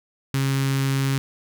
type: tone with notch filter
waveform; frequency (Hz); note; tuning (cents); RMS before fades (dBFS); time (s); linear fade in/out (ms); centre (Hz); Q
sawtooth; 135.7; C#3; -36; -22; 0.34-1.18; 0; 630; 0.64
effects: none